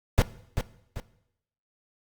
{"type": "noise with echo", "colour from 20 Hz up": "brown", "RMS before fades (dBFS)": -18, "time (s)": [0.18, 0.22], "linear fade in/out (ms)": 0, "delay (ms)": 390, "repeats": 2, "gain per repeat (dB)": -8, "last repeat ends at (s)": 1, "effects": ["noise-tail reverb RT60 0.8 s tail -18 dB re dry", "Opus 48 kbps"]}